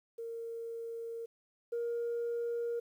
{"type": "tone pair in turn", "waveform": "sine", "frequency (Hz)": [460.9, 470.6], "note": ["A#4", "A#4"], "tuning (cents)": [-20, 16], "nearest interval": "unison", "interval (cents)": 36, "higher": "second", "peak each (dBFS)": [-38, -31], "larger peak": "second", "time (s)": [[0.18, 1.26], [1.72, 2.8]], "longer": "neither", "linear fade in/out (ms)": 10, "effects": ["tanh soft clip ceiling -30 dBFS", "11-bit"]}